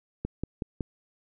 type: click train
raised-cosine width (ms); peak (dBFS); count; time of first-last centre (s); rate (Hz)
3; -17; 4; 0.25-0.808; 5.38
effects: none